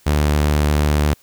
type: tone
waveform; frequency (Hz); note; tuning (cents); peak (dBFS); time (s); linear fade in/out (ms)
sawtooth; 74.3; D2; +21; -10; 0.06-1.14; 10
effects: white hiss -53 dBFS RMS until 1.22 s